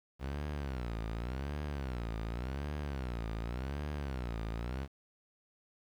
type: tone with vibrato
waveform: sawtooth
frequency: 63.9 Hz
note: C2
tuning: 40 cents flat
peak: -32 dBFS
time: 0.19-4.88 s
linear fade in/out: 50 ms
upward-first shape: sine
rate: 0.88 Hz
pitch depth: 260 cents each way
effects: low-pass 4000 Hz 12 dB/octave + 10-bit